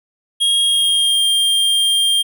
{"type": "tone with pitch glide", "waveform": "square", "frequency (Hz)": [3266, 3199], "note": ["G#7", "G7"], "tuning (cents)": [-30, 34], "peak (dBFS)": -13, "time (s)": [0.4, 2.23], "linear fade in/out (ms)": 20, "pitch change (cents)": -36, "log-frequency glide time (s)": [0.63, 1.24], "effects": []}